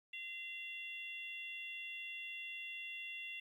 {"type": "harmonic tone", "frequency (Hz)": 687, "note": "F5", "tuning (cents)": -29, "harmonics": [3, 4, 5], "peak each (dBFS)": [-50, -45, -53], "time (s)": [0.13, 3.4], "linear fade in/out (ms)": 5, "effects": ["12-bit"]}